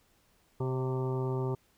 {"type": "harmonic tone with a mistuned harmonic", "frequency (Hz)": 129.7, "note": "C3", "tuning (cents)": -15, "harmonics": [1, 2, 3, 4, 5, 6, 7, 8, 9], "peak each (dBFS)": [-31, -41, -34, -45, -47, -50, -43, -53, -47], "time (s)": [0.6, 1.55], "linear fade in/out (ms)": 5, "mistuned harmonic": 4, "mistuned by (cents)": 38, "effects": ["pink hiss -68 dBFS RMS until 1.77 s"]}